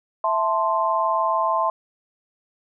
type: chord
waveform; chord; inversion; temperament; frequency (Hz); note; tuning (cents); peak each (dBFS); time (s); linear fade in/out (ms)
sine; A minor; second; equal; 659.3 / 880 / 1046.5; E5 / A5 / C6; 0 / 0 / 0; -24 / -24 / -21; 0.24-1.7; 2
effects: none